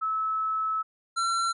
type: tone pair in turn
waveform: sine / square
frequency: 1300 / 1356.7 Hz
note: E6 / E6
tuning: -24 / +49 cents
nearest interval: minor second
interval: 73 cents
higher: second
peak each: -25 dBFS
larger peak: neither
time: 0.01-0.83 / 1.16-1.53 s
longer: first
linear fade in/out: 20 ms
effects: resampled to 24000 Hz